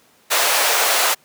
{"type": "high-pass noise", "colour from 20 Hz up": "pink", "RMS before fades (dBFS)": -17, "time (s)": [0.3, 1.15], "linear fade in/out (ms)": 20, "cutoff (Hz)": 540, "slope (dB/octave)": 24, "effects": ["pink hiss -54 dBFS RMS until 1.24 s", "high-pass 200 Hz 12 dB/octave"]}